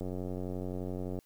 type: click train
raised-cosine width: 2 ms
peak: -25 dBFS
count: 109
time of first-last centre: 0.01-1.189 s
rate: 91.6 Hz
effects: white hiss -69 dBFS RMS until 1.25 s